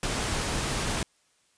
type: noise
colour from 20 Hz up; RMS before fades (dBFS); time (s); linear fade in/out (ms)
pink; -29; 0.03-1.03; 2
effects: white hiss -67 dBFS RMS until 1.57 s + resampled to 22050 Hz